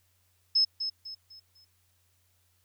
sine tone with echo, 5190 Hz, E8, 28 cents flat, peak -20 dBFS, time 0.55-0.65 s, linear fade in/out 10 ms, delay 250 ms, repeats 4, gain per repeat -9 dB, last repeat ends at 1.65 s, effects added 90 Hz sine -70 dBFS peak until 2.64 s + white hiss -71 dBFS RMS until 2.64 s

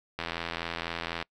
click train, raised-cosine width 0.3 ms, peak -16 dBFS, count 88, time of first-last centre 0.19-1.226 s, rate 84 Hz, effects noise-tail reverb RT60 0.1 s tail -26 dB re dry

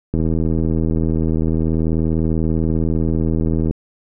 click train, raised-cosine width 3 ms, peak -7 dBFS, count 288, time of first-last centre 0.14-3.71 s, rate 80.4 Hz, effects none

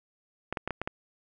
clicks, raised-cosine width 0.5 ms, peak -16 dBFS, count 6, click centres 0.526 / 0.572 / 0.676 / 0.707 / 0.816 / 0.875 s, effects none

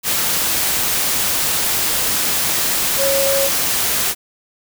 sine tone in noise, 549 Hz, C#5, 17 cents flat, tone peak -16 dBFS, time 2.97-3.5 s, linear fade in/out 50 ms, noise white, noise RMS -18 dBFS, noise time 0.03-4.15 s, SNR -1 dB, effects none

